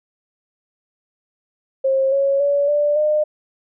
sine tone with pitch steps, 535 / 552 / 569.4 / 587.5 / 606.1 Hz, C5 / C#5 / C#5 / D5 / D#5, +38 / -7 / +46 / +1 / -46 cents, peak -14 dBFS, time 1.84-3.24 s, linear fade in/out 10 ms, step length 280 ms, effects none

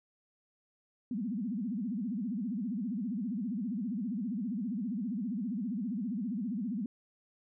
sine tone with vibrato, 220 Hz, A3, in tune, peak -32 dBFS, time 1.11-6.86 s, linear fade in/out 2 ms, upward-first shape sine, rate 15 Hz, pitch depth 270 cents each way, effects none

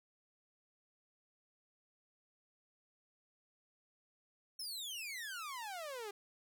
sawtooth exponential sweep, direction down, 5450 to 393.8 Hz, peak -39 dBFS, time 4.59-6.11 s, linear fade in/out 5 ms, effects 13-bit

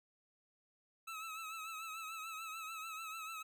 25% pulse tone with vibrato, 1300 Hz, E6, 24 cents flat, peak -40 dBFS, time 1.07-3.43 s, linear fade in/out 10 ms, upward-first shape triangle, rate 6.8 Hz, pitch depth 61 cents each way, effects none

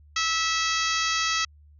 harmonic tone, 652 Hz, E5, 19 cents flat, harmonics 2 / 3 / 4 / 5 / 6 / 7 / 8 / 9 / 10, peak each -28 / -30 / -31 / -32 / -33 / -33 / -34 / -35 / -35 dBFS, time 0.16-1.45 s, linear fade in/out 5 ms, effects added 74 Hz sine -50 dBFS peak until 1.79 s

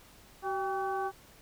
harmonic tone with a mistuned harmonic, 380 Hz, F#4, 46 cents sharp, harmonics 1 / 2 / 3 / 4, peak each -35 / -33 / -38 / -42 dBFS, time 0.42-1.12 s, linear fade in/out 50 ms, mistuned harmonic 2, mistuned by +64 cents, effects pink hiss -57 dBFS RMS until 1.41 s

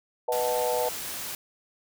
sine chord, B dominant seventh, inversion none, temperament equal, 493.9 / 622.3 / 740 / 880 Hz, B4 / D#5 / F#5 / A5, 0 / 0 / 0 / 0 cents, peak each -27 / -30 / -33 / -31 dBFS, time 0.28-0.89 s, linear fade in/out 5 ms
white noise, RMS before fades -35 dBFS, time 0.32-1.35 s, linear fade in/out 2 ms
effects none

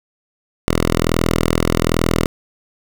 5% pulse tone, 41.2 Hz, E1, in tune, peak -3 dBFS, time 0.68-2.26 s, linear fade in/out 0 ms, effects none

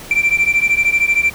sine beating tone pair, 2342 / 2355 Hz, D7 / D7, -5 / +4 cents, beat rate 13 Hz, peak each -13 dBFS, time 0.11-1.3 s, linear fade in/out 2 ms, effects tanh soft clip ceiling -8 dBFS + pink hiss -34 dBFS RMS until 1.34 s

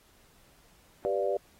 sine chord, G dominant seventh, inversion none, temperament equal, 392 / 493.9 / 587.3 / 698.5 Hz, G4 / B4 / D5 / F5, 0 / 0 / 0 / 0 cents, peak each -31 / -32 / -30 / -36 dBFS, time 1.05-1.37 s, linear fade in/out 0 ms, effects pink hiss -62 dBFS RMS until 1.59 s + AAC 48 kbps

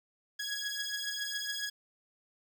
15% pulse beating tone pair, 1661.2 / 1668.4 Hz, G#6 / G#6, 0 / +7 cents, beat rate 7.2 Hz, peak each -31 / -31 dBFS, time 0.39-1.7 s, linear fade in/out 10 ms, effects none

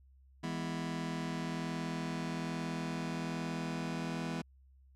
sawtooth chord, E major, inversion none, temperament just, 164.81 / 206 / 247.2 Hz, E3 / G#3 / B3, 0 / -14 / +2 cents, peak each -34 / -39 / -36 dBFS, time 0.43-4.42 s, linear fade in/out 10 ms, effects added 66 Hz sine -59 dBFS peak until 4.95 s + low-pass 7000 Hz 12 dB/octave

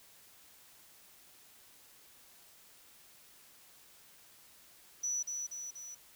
sine tone with echo, 5920 Hz, F#8, in tune, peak -32 dBFS, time 5.03-5.23 s, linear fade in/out 10 ms, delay 240 ms, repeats 3, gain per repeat -4 dB, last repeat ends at 5.95 s, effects white hiss -60 dBFS RMS until 6.15 s

